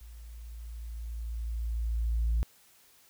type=tone with level ramp; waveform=sine; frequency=56.9 Hz; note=A#1; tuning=41 cents flat; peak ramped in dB=-45 to -22 dBFS; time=0.01-2.43 s; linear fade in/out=0 ms; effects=tanh soft clip ceiling -22 dBFS + white hiss -61 dBFS RMS until 3.09 s